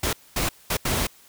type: noise bursts at uneven times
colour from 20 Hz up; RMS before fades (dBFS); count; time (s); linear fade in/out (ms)
pink; -24; 4; 0.03-0.13 / 0.36-0.49 / 0.7-0.77 / 0.85-1.07; 5
effects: white hiss -53 dBFS RMS until 1.28 s